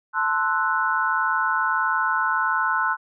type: chord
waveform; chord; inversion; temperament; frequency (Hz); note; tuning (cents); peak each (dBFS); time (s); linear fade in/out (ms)
sine; F# half-diminished seventh; first; equal; 880 / 1046.5 / 1318.5 / 1480; A5 / C6 / E6 / F#6; 0 / 0 / 0 / 0; -27 / -25 / -26 / -23; 0.13-2.97; 50
effects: none